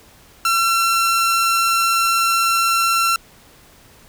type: tone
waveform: sawtooth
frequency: 1354 Hz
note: E6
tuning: 46 cents sharp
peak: -11 dBFS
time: 0.45-3.16 s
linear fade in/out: 2 ms
effects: pink hiss -48 dBFS RMS until 4.08 s